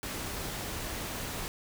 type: noise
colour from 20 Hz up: pink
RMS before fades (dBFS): -37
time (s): 0.03-1.48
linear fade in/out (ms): 0
effects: none